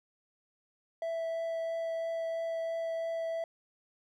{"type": "tone with vibrato", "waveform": "triangle", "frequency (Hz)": 659.3, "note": "E5", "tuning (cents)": 0, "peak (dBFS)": -30, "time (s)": [1.02, 3.44], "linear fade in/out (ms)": 2, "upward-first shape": "triangle", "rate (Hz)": 3, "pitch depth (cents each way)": 8, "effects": []}